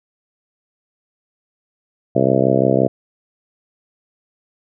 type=harmonic tone; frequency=65.8 Hz; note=C2; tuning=10 cents sharp; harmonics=2 / 3 / 4 / 5 / 6 / 7 / 8 / 9 / 10; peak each=-21 / -21 / -21 / -21 / -21 / -21 / -21 / -21 / -21 dBFS; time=2.15-2.88 s; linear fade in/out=10 ms; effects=none